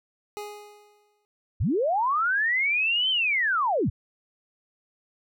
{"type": "tone with exponential decay", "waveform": "25% pulse", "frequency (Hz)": 415.3, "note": "G#4", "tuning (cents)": 0, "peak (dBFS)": -28, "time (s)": [0.37, 1.25], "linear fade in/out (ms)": 0, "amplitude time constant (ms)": 190}
{"type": "linear two-way sweep", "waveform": "sine", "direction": "up then down", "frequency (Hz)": [58.27, 3133, 58.27], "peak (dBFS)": -21, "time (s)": [1.6, 3.9], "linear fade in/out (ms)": 10, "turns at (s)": 3.1}
{"effects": []}